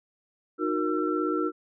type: tone cluster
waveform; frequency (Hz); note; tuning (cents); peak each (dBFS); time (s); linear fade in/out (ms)
sine; 308.9 / 365.4 / 467 / 1345; D#4 / F#4 / A#4 / E6; -12 / -22 / +3 / +34; -28 / -29 / -32 / -31; 0.58-1.52; 50
effects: none